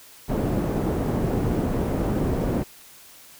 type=low-pass noise; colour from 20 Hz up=white; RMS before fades=-24 dBFS; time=0.28-2.64 s; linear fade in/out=20 ms; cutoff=350 Hz; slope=12 dB/octave; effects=white hiss -48 dBFS RMS until 3.39 s